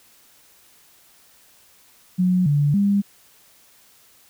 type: tone with pitch steps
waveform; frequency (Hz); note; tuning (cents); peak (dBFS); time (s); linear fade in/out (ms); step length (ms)
sine; 182.2 / 145 / 200.8; F#3 / D3 / G3; -26 / -22 / +42; -15; 2.18-3.02; 20; 280
effects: white hiss -54 dBFS RMS until 4.29 s